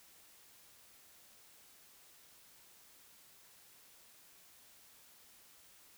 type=silence; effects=white hiss -62 dBFS RMS until 5.97 s